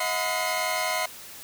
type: tone cluster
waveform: sawtooth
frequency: 634 / 725 / 1013 / 2133 Hz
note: D#5 / F#5 / B5 / C7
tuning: +32 / -35 / +44 / +33 cents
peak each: -27 dBFS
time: 0-1.06 s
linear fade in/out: 5 ms
effects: white hiss -43 dBFS RMS until 1.43 s